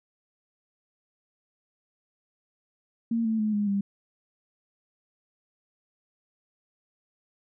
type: tone with pitch steps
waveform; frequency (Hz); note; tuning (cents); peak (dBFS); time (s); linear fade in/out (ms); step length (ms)
sine; 230 / 221.9 / 214.1 / 206.6 / 199.3; A#3 / A3 / A3 / G#3 / G3; -23 / +15 / -47 / -9 / +29; -23; 3.11-3.81; 5; 140
effects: none